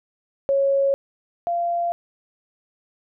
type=tone pair in turn; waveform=sine; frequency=551 / 689.8 Hz; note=C#5 / F5; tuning=-11 / -22 cents; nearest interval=major third; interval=389 cents; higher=second; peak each=-16 / -20 dBFS; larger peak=first; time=0.49-0.94 / 1.47-1.92 s; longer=neither; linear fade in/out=0 ms; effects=none